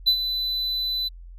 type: tone with ADSR envelope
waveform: triangle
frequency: 4000 Hz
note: B7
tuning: 21 cents sharp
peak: -12 dBFS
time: 0.06-1.09 s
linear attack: 20 ms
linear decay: 77 ms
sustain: -10 dB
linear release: 17 ms
effects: added 43 Hz sine -39 dBFS peak until 1.38 s + resampled to 32000 Hz